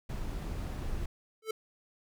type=noise; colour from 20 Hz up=brown; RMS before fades=-36 dBFS; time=0.09-1.06 s; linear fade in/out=5 ms
type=tone with exponential growth; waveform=square; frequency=439.9 Hz; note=A4; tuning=in tune; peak=-29 dBFS; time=1.42-1.51 s; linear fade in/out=5 ms; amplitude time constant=19 ms
effects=none